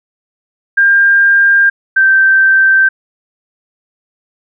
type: tone pair in turn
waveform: sine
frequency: 1600 / 1558.9 Hz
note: G6 / G6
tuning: +35 / -10 cents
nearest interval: unison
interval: 45 cents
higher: first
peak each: -5 dBFS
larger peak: neither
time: 0.77-1.7 / 1.96-2.89 s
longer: neither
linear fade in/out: 10 ms
effects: none